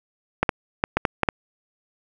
clicks, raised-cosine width 0.5 ms, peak -3 dBFS, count 7, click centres 0.43 / 0.492 / 0.839 / 0.97 / 1.052 / 1.233 / 1.288 s, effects none

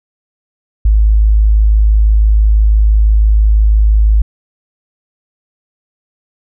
sine tone, 53 Hz, G#1, 36 cents sharp, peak -5 dBFS, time 0.85-4.22 s, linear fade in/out 5 ms, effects none

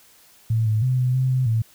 sine tone with pitch steps, 112.4 / 108.5 / 128 / 126.3 / 130 / 129 / 112.7 Hz, A2 / A2 / C3 / B2 / C3 / C3 / A2, +37 / -24 / -38 / +39 / -11 / -24 / +42 cents, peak -17 dBFS, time 0.5-1.62 s, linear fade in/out 5 ms, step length 160 ms, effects white hiss -53 dBFS RMS until 1.74 s

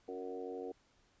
harmonic tone with a mistuned harmonic, 92.5 Hz, F#2, in tune, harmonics 3 / 4 / 5 / 6 / 7 / 8, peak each -48 / -46 / -43 / -54 / -55 / -51 dBFS, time 0.08-0.72 s, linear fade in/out 5 ms, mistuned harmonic 4, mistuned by -26 cents, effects pink hiss -71 dBFS RMS until 1.2 s + resampled to 16000 Hz

